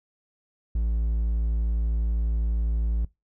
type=tone; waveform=triangle; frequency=56.1 Hz; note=A1; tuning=34 cents sharp; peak=-20 dBFS; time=0.75-3.05 s; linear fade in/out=5 ms; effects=noise-tail reverb RT60 0.2 s tail -21 dB re dry